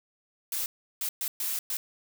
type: noise bursts at uneven times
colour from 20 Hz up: blue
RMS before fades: -31 dBFS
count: 5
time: 0.52-0.66 / 1.01-1.09 / 1.21-1.28 / 1.4-1.59 / 1.7-1.77 s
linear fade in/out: 2 ms
effects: none

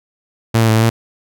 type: tone with pitch steps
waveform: sawtooth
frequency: 114 / 113.1 / 110.3 / 111.8 / 114.7 Hz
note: A#2 / A2 / A2 / A2 / A#2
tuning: -38 / +48 / +5 / +28 / -28 cents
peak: -6 dBFS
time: 0.54-0.9 s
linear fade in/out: 10 ms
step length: 72 ms
effects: none

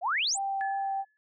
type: exponential sweep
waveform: sine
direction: up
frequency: 639 to 9500 Hz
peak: -25 dBFS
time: 0.01-0.39 s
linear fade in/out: 50 ms
type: tone with vibrato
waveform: sine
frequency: 784 Hz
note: G5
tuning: in tune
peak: -28 dBFS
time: 0.34-1.05 s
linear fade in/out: 50 ms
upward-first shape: triangle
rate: 2.9 Hz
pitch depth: 9 cents each way
type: tone with exponential decay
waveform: sine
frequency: 1715 Hz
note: A6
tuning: 45 cents flat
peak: -32 dBFS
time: 0.61-1.17 s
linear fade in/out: 0 ms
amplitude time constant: 120 ms
effects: none

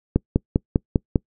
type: click train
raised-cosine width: 3 ms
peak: -3 dBFS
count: 6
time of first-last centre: 0.16-1.158 s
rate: 5.01 Hz
effects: noise-tail reverb RT60 0.1 s tail -26 dB re dry

